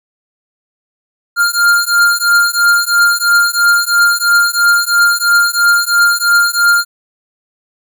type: beating tone pair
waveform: square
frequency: 1400 / 1403 Hz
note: F6 / F6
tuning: +4 / +8 cents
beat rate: 3 Hz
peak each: -12 dBFS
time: 1.36-6.85 s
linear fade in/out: 50 ms
effects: none